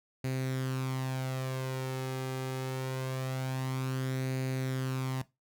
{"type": "tone with flanger", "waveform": "sawtooth", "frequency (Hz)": 130.81, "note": "C3", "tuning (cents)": 0, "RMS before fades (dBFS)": -34, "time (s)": [0.24, 5.22], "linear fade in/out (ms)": 5, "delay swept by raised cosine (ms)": [0.45, 2.45], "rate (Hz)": 0.24, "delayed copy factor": 0.5, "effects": ["noise-tail reverb RT60 0.2 s tail -17 dB re dry"]}